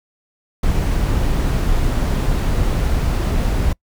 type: noise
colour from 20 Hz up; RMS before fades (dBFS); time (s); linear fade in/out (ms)
brown; -17; 0.63-3.73; 5
effects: noise-tail reverb RT60 0.1 s tail -26 dB re dry